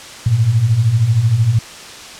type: beating tone pair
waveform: sine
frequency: 103.83 / 116.83 Hz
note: G#2 / A#2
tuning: 0 / +4 cents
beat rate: 13 Hz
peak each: -17 / -11 dBFS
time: 0.26-1.59 s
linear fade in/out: 5 ms
effects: white hiss -33 dBFS RMS until 2.19 s + low-pass 7000 Hz 12 dB/octave